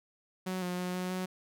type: tone with pitch steps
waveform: sawtooth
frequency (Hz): 185.5 / 179.3 / 180.7 / 182.5 / 184.7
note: F#3 / F3 / F#3 / F#3 / F#3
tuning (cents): +5 / +46 / -41 / -24 / -3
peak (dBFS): -29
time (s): 0.46-1.26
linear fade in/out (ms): 10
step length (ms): 160
effects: none